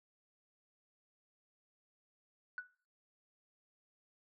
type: tone with exponential decay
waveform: sine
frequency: 1479 Hz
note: F#6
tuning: 1 cent flat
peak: -34 dBFS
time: 2.58-2.67 s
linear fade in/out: 1 ms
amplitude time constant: 19 ms
effects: noise-tail reverb RT60 0.4 s tail -18 dB re dry + tanh soft clip ceiling -32 dBFS